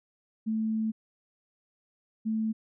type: tone pair in turn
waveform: sine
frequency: 220 / 220 Hz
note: A3 / A3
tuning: 0 / 0 cents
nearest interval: unison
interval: 0 cents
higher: neither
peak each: -26 dBFS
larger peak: neither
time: 0.46-0.92 / 2.25-2.53 s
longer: first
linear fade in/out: 20 ms
effects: none